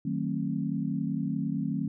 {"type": "chord", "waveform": "sine", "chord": "D# diminished seventh", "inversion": "none", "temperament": "just", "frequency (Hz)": [155.56, 186.68, 224, 268.8], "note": ["D#3", "F#3", "A3", "C4"], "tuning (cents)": [0, 16, 31, 47], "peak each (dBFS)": -33, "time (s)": [0.05, 1.88], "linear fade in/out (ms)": 5, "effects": []}